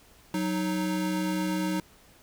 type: tone pair together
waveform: square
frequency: 184.98 / 311.1 Hz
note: F#3 / D#4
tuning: 0 / 0 cents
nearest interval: major sixth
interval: 900 cents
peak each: -30 / -30 dBFS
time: 0.34-1.8 s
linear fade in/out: 2 ms
effects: pink hiss -57 dBFS RMS until 2.22 s